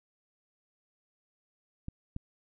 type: clicks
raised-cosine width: 5 ms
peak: -25 / -24 dBFS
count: 2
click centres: 1.884 / 2.164 s
effects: none